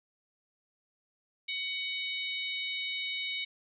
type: harmonic tone with a mistuned harmonic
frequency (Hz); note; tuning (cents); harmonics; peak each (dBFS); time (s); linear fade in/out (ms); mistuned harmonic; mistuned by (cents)
748; F#5; +19; 3 / 4 / 5 / 6; -36 / -39 / -38 / -47; 1.48-3.45; 10; 6; -100
effects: none